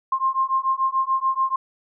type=beating tone pair; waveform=sine; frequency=1057 / 1063.9 Hz; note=C6 / C6; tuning=+17 / +29 cents; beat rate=6.9 Hz; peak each=-22 dBFS; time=0.12-1.56 s; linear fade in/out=5 ms; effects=none